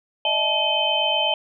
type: tone cluster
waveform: sine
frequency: 604 / 652 / 868 / 2534 / 3081 Hz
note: D5 / E5 / A5 / D#7 / G7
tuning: +48 / -19 / -24 / +31 / -31 cents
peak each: -27 / -28 / -25 / -28 / -21 dBFS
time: 0.25-1.34 s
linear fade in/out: 2 ms
effects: none